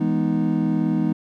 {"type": "chord", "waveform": "triangle", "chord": "E major seventh", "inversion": "none", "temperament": "equal", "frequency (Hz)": [164.81, 207.7, 246.9, 311.1], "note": ["E3", "G#3", "B3", "D#4"], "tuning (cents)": [0, 0, 0, 0], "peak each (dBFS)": -22, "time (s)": [0, 1.13], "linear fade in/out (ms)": 10, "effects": []}